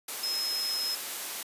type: tone in noise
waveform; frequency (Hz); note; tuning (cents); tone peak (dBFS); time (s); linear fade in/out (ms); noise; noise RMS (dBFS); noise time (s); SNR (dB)
sine; 5150; E8; -41; -29; 0.23-0.95; 5; white; -36; 0.08-1.43; +4
effects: high-pass 300 Hz 12 dB/octave + resampled to 32000 Hz